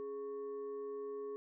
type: tone with frequency modulation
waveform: sine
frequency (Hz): 416.6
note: G#4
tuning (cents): +5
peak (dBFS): -40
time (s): 0-1.36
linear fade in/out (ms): 0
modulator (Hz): 692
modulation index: 0.38
effects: none

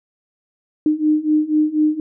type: beating tone pair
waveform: sine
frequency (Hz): 303.5 / 307.6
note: D#4 / D#4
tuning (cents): -43 / -20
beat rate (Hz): 4.1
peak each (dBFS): -18 / -16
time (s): 0.86-2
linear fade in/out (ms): 2
effects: none

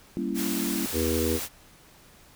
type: chord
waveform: sine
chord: G diminished seventh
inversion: none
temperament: equal with one note detuned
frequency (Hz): 196 / 233.1 / 277.2 / 335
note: G3 / Bb3 / Db4 / Fb4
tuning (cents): 0 / 0 / 0 / +28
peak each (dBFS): -32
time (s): 0.17-0.86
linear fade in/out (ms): 0
type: noise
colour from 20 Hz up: white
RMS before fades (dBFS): -33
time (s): 0.34-1.49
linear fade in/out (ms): 50
type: harmonic tone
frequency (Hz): 80.8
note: E2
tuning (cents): -34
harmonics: 1 / 3 / 4 / 5 / 6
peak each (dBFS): -30 / -30 / -30 / -30 / -30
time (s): 0.92-1.4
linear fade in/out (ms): 50
effects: pink hiss -54 dBFS RMS until 2.35 s

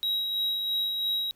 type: tone with tremolo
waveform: triangle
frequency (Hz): 3837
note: A#7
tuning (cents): +49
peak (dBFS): -23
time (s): 0.03-1.31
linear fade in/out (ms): 0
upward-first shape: sine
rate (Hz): 3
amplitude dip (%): 35
effects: pink hiss -66 dBFS RMS until 1.35 s

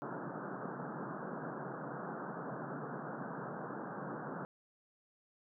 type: band-pass noise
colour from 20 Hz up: pink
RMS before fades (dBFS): -43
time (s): 0.02-4.45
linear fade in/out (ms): 0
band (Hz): 130 to 1600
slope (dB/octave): 96
effects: none

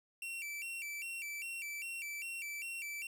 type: tone with vibrato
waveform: 45% pulse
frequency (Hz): 2517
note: D#7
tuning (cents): +19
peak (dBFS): -40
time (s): 0.22-3.07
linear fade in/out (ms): 2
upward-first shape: square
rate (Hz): 2.5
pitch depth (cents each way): 140
effects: none

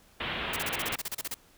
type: low-pass noise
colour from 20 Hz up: white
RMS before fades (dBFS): -34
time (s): 0.2-0.96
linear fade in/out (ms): 5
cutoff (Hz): 3400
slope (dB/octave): 48
type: noise bursts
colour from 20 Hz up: white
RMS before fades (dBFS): -34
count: 13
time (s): 0.53-1.343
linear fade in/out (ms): 5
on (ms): 33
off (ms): 32
effects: pink hiss -60 dBFS RMS until 1.57 s

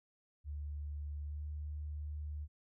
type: tone with pitch glide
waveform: sine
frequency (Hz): 73.42 to 74.75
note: D2 to D2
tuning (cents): 0 to +31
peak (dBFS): -39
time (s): 0.44-2.48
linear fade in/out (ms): 50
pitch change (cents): +31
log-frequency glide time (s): 1.25-1.41
effects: none

